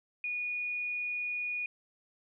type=tone; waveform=sine; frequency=2455 Hz; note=D#7; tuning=24 cents flat; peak=-32 dBFS; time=0.24-1.66 s; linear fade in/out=2 ms; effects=none